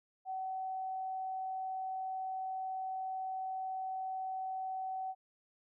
sine tone, 757 Hz, F#5, 39 cents sharp, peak -36 dBFS, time 0.25-5.15 s, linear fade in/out 50 ms, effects none

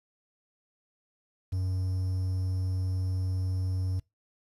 triangle tone with quantisation, 93 Hz, F#2, 9 cents sharp, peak -25 dBFS, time 1.52-4 s, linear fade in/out 10 ms, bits 9, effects noise-tail reverb RT60 0.2 s tail -23 dB re dry + resampled to 32000 Hz

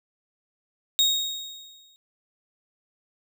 35% pulse tone with exponential decay, 3753 Hz, A#7, 11 cents sharp, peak -14 dBFS, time 0.99-1.96 s, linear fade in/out 0 ms, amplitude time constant 210 ms, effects none

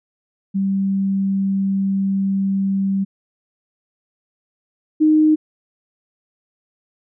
sine tone pair in turn, 194.8 / 309.2 Hz, G3 / D#4, -11 / -11 cents, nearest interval minor sixth, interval 800 cents, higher second, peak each -16 / -10 dBFS, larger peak second, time 0.54-3.05 / 5-5.36 s, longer first, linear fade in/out 20 ms, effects none

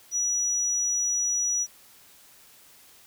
sine tone, 5850 Hz, F#8, 21 cents flat, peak -23 dBFS, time 0.11-1.67 s, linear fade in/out 50 ms, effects white hiss -54 dBFS RMS until 3.06 s

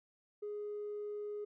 triangle tone with tanh clipping, 415.9 Hz, G#4, 2 cents sharp, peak -39 dBFS, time 0.42-1.45 s, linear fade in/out 10 ms, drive 5 dB, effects none

